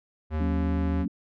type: tone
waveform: square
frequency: 77.78 Hz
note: D#2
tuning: in tune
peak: -26 dBFS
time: 0.3-1.06 s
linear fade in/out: 50 ms
type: chord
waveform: sine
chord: F# major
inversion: none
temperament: equal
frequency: 185 / 233.1 / 277.2 Hz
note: F#3 / A#3 / C#4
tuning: 0 / 0 / 0 cents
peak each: -30 dBFS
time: 0.4-1.08 s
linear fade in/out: 5 ms
effects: low-pass 2000 Hz 12 dB/octave